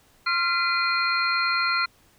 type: tone cluster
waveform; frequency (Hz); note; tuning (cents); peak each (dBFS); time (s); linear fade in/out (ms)
sine; 1053 / 1382 / 2031 / 2427 / 4193; C6 / F6 / B6 / D#7 / C8; +11 / -19 / +48 / -44 / +3; -32 / -23 / -30 / -30 / -28; 0.26-1.86; 10
effects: pink hiss -59 dBFS RMS until 2.18 s